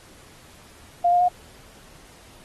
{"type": "tone with pitch steps", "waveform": "sine", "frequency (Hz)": [699, 708.3, 717.8], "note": ["F5", "F5", "F5"], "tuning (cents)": [1, 24, 47], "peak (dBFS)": -15, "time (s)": [1.04, 1.286], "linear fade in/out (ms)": 10, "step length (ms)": 82, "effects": ["pink hiss -50 dBFS RMS until 2.44 s", "AAC 32 kbps"]}